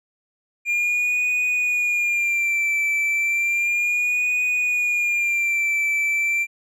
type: tone with vibrato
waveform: triangle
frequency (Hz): 2398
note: D7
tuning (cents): +36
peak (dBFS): -17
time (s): 0.65-6.47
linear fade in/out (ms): 50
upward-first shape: sine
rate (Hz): 0.33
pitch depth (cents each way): 54
effects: none